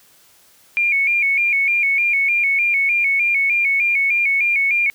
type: tone with vibrato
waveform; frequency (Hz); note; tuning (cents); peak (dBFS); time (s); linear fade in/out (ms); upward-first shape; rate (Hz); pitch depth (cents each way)
sine; 2302; D7; -35; -14; 0.77-4.9; 0; square; 3.3; 70
effects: white hiss -52 dBFS RMS until 4.94 s